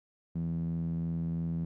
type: tone with band-pass filter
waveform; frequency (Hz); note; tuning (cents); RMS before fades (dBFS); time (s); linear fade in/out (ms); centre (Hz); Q
sawtooth; 83; E2; +12; -33; 0.35-1.65; 5; 180; 5.5
effects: none